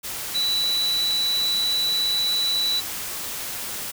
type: tone in noise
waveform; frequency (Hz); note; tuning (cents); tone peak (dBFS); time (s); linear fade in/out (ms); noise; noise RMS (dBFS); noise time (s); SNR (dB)
sine; 3951; B7; 0; -20; 0.34-2.81; 20; white; -31; 0.03-3.92; +8
effects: none